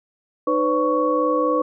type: tone cluster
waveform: sine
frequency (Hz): 306.3 / 503 / 567 / 1116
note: D#4 / B4 / C#5 / C#6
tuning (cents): -27 / +32 / +39 / +11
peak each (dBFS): -23 / -20 / -27 / -22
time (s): 0.47-1.62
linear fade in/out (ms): 5
effects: none